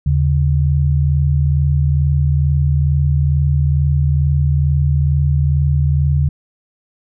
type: tone pair together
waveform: sine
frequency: 78.6 / 140.86 Hz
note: D#2 / C#3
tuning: +18 / +28 cents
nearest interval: minor seventh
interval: 1010 cents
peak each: -14 dBFS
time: 0.06-6.29 s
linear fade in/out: 5 ms
effects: none